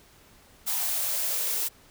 blue noise with high-pass filter sweep, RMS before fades -28 dBFS, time 0.66-1.69 s, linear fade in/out 20 ms, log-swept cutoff 820 to 400 Hz, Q 3.9, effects pink hiss -56 dBFS RMS until 1.9 s

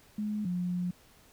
sine tone pair in turn, 210.9 / 178.32 Hz, G#3 / F3, +27 / +36 cents, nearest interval minor third, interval 291 cents, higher first, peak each -30 / -29 dBFS, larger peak second, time 0.18-0.45 / 0.45-0.91 s, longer second, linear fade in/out 5 ms, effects pink hiss -60 dBFS RMS until 1.32 s

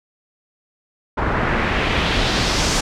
pink noise with low-pass filter sweep, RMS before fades -19 dBFS, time 1.17-2.81 s, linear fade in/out 10 ms, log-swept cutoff 1300 to 7000 Hz, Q 1.6, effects none

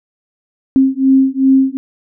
sine beating tone pair, 265.3 / 267.9 Hz, C4 / C4, +24 / +41 cents, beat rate 2.6 Hz, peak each -11 dBFS, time 0.76-1.77 s, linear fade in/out 0 ms, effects none

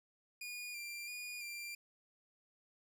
sawtooth tone with vibrato, 2408 Hz, D7, 43 cents sharp, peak -40 dBFS, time 0.41-1.75 s, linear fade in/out 5 ms, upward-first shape square, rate 1.5 Hz, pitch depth 25 cents each way, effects none

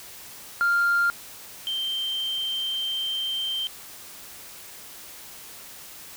sine tone pair in turn, 1396.9 / 3136 Hz, F6 / G7, 0 / 0 cents, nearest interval octave + major second, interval 1400 cents, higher second, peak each -17 / -25 dBFS, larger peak first, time 0.61-1.1 / 1.67-3.67 s, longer second, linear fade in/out 0 ms, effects tanh soft clip ceiling -16 dBFS + white hiss -43 dBFS RMS until 6.16 s

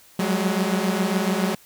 sawtooth tone cluster, 183.7 / 190.9 / 209.3 Hz, F#3 / G3 / G#3, -12 / -46 / +14 cents, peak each -21 dBFS, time 0.19-1.55 s, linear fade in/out 5 ms, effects white hiss -52 dBFS RMS until 1.65 s

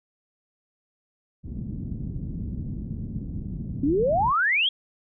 white low-pass noise, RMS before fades -32 dBFS, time 1.43-4.33 s, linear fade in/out 50 ms, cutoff 210 Hz, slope 24 dB/octave
sine exponential sweep, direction up, 261.6 to 3375 Hz, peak -19 dBFS, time 3.83-4.69 s, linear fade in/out 5 ms
effects none

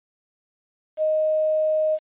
sine tone with quantisation, 622.3 Hz, D#5, in tune, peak -18 dBFS, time 0.97-1.99 s, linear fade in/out 50 ms, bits 8, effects resampled to 8000 Hz

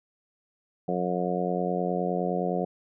harmonic tone, 89.7 Hz, F2, 47 cents sharp, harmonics 2 / 3 / 4 / 5 / 6 / 7 / 8, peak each -30 / -37 / -34 / -32 / -33 / -35 / -32 dBFS, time 0.88-2.65 s, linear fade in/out 5 ms, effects none

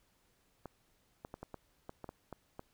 clicks, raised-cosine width 1 ms, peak -30 dBFS, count 10, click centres 0.657 / 1.249 / 1.341 / 1.43 / 1.543 / 1.894 / 2.043 / 2.091 / 2.327 / 2.594 s, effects pink hiss -73 dBFS RMS until 2.73 s

